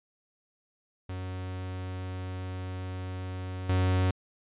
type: tone with level steps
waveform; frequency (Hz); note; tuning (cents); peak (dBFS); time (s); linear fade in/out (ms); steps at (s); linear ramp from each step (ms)
45% pulse; 92.5; F#2; 0; -34 / -23; 1.09-4.11; 5; 3.69; 5
effects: resampled to 8000 Hz